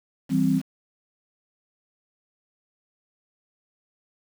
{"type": "chord", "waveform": "sine", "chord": "C major", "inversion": "first", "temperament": "equal", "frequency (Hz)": [164.81, 196, 261.6], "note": ["E3", "G3", "C4"], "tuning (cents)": [0, 0, 0], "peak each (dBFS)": [-24, -24, -21], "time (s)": [0.29, 0.62], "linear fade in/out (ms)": 50, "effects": ["7-bit"]}